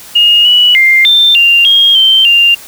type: tone with pitch steps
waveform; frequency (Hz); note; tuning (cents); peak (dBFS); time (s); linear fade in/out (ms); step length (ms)
sine; 2853 / 2942 / 2103 / 3574 / 2786 / 3249 / 3120 / 2792; F7 / F#7 / C7 / A7 / F7 / G#7 / G7 / F7; +36 / -11 / +8 / +26 / -5 / -39 / -9 / -1; -3; 0.15-2.55; 10; 300
effects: white hiss -32 dBFS RMS until 2.67 s